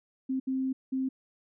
sine tone bursts at uneven times, 263 Hz, C4, 9 cents sharp, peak -27 dBFS, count 3, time 0.29-0.4 / 0.47-0.73 / 0.92-1.09 s, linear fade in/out 10 ms, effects none

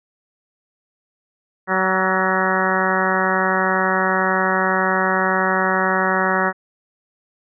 harmonic tone with a mistuned harmonic, 188.4 Hz, F#3, 32 cents sharp, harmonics 1 / 2 / 3 / 4 / 5 / 6 / 7 / 8 / 9 / 10, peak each -25 / -25 / -25 / -25 / -25 / -25 / -25 / -25 / -25 / -25 dBFS, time 1.67-6.53 s, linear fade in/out 50 ms, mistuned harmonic 8, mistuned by -38 cents, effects none

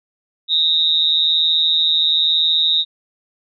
sine tone with amplitude modulation, 3747 Hz, A#7, 8 cents sharp, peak -9 dBFS, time 0.48-2.85 s, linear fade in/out 50 ms, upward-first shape sine, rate 161 Hz, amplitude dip 85%, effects none

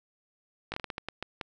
slowing click train, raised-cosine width 0.3 ms, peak -18 dBFS, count 10, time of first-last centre 0.72-1.412 s, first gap 19 ms, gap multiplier 1.33, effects none

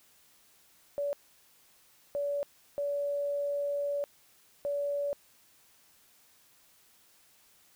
sine tone bursts at uneven times, 572 Hz, D5, 46 cents flat, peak -29 dBFS, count 4, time 0.98-1.13 / 2.15-2.43 / 2.78-4.04 / 4.65-5.13 s, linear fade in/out 0 ms, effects white hiss -63 dBFS RMS until 7.75 s

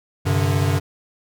square chord, G suspended fourth, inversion none, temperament equal with one note detuned, 96.04 / 130.81 / 146.83 Hz, G2 / C3 / D3, -35 / 0 / 0 cents, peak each -20 / -24 / -23 dBFS, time 0.25-0.8 s, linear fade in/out 20 ms, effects none

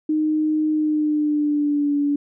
sine tone with pitch glide, 308.4 to 287.7 Hz, D#4 to D4, -15 to -36 cents, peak -17 dBFS, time 0.09-2.16 s, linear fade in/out 5 ms, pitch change -121 cents, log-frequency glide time 0.71-1.96 s, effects none

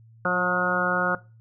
harmonic tone with a mistuned harmonic, 180.2 Hz, F#3, 45 cents flat, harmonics 1 / 2 / 3 / 4 / 5 / 6 / 7 / 8, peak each -29 / -34 / -27 / -32 / -33 / -34 / -28 / -25 dBFS, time 0.25-1.15 s, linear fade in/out 2 ms, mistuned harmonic 2, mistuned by -30 cents, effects noise-tail reverb RT60 0.3 s tail -19 dB re dry + added 113 Hz sine -49 dBFS peak until 1.4 s

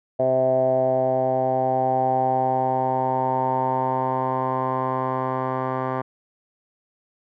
10% pulse tone with low-pass filter sweep, 130 Hz, C3, 11 cents flat, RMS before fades -22 dBFS, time 0.19-6.02 s, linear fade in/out 10 ms, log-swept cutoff 630 to 1200 Hz, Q 7.5, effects none

